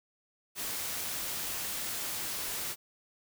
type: noise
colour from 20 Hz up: white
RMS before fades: -36 dBFS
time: 0.55-2.76 s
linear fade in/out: 50 ms
effects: none